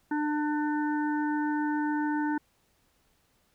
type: harmonic tone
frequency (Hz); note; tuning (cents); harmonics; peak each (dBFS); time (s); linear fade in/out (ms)
298.8; D4; +30; 1 / 3 / 5 / 6; -27 / -33 / -37 / -43; 0.11-2.38; 5
effects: pink hiss -69 dBFS RMS until 3.54 s